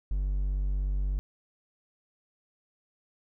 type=tone; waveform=triangle; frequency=48.3 Hz; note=G1; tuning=25 cents flat; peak=-24 dBFS; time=0.11-1.19 s; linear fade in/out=0 ms; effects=none